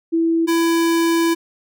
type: tone pair in turn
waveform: sine / square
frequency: 330 / 333.1 Hz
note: E4 / E4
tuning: +2 / +18 cents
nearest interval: unison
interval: 16 cents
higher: second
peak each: -14 / -15 dBFS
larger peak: first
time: 0.12-0.47 / 0.47-1.35 s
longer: second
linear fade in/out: 20 ms
effects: none